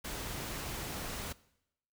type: noise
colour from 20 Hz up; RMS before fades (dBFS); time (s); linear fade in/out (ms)
pink; -40; 0.04-1.33; 10
effects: noise-tail reverb RT60 0.8 s tail -20 dB re dry